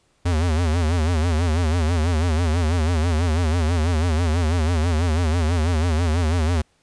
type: tone with vibrato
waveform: square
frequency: 82.41 Hz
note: E2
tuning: in tune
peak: -18 dBFS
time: 0.25-6.62 s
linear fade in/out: 10 ms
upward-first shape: sine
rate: 6.1 Hz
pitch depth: 140 cents each way
effects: pink hiss -63 dBFS RMS until 6.82 s + resampled to 22050 Hz